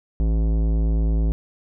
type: tone with tanh clipping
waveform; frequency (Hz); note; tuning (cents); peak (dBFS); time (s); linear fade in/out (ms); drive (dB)
sine; 54.6; A1; -13; -19; 0.2-1.32; 0; 16
effects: none